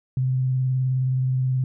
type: tone with vibrato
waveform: sine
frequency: 129.5 Hz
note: C3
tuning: 17 cents flat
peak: -19 dBFS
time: 0.17-1.64 s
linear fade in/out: 2 ms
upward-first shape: sine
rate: 19 Hz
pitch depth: 23 cents each way
effects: none